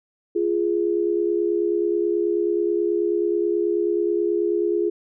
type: tone pair together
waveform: sine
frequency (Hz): 346 / 415.3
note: F4 / G#4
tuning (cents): -16 / 0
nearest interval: minor third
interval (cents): 316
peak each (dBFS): -21 / -22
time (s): 0.35-4.9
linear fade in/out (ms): 10
effects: none